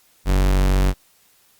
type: tone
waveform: 45% pulse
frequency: 47.28 Hz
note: F#1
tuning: 38 cents sharp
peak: -14 dBFS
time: 0.25-0.94 s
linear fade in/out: 50 ms
effects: white hiss -57 dBFS RMS until 1.59 s + Opus 48 kbps